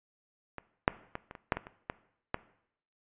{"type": "clicks", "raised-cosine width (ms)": 0.5, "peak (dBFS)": [-24, -6, -20, -28, -29, -10, -19, -29, -18, -14], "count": 10, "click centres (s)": [0.583, 0.879, 1.154, 1.311, 1.352, 1.522, 1.57, 1.669, 1.899, 2.344], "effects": ["noise-tail reverb RT60 0.7 s tail -18 dB re dry", "resampled to 8000 Hz"]}